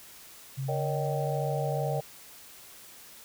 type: tone with pitch glide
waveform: sine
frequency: 134.4 to 142.39 Hz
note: C3 to C#3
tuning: +47 to +47 cents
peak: -30 dBFS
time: 0.57-2.01 s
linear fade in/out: 20 ms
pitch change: +100 cents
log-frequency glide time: 0.68-0.85 s
type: chord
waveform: sine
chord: Eb dominant seventh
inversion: second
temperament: just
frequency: 466.7 / 560 / 622.3 / 777.8 Hz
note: Bb4 / Db5 / Eb5 / G5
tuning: +2 / +18 / 0 / -14 cents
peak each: -35 dBFS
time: 0.68-2.01 s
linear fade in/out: 10 ms
effects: white hiss -50 dBFS RMS until 3.24 s